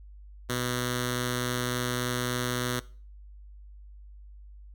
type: tone with notch filter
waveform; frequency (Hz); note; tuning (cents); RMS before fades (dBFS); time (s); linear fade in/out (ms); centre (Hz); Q
5% pulse; 123.47; B2; 0; -30; 0.49-2.8; 10; 800; 0.9
effects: noise-tail reverb RT60 0.4 s tail -20 dB re dry + added 50 Hz sine -45 dBFS peak until 4.74 s